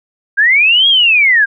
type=linear two-way sweep; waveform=sine; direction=up then down; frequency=1568 to 3322 to 1568 Hz; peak=-6 dBFS; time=0.37-1.46 s; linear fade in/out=20 ms; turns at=0.88 s; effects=none